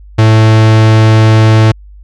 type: tone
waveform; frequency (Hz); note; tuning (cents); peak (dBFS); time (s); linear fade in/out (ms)
45% pulse; 110; A2; 0; -3; 0.18-1.72; 10
effects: added 50 Hz sine -31 dBFS peak until 2.03 s + low-pass 5000 Hz 12 dB/octave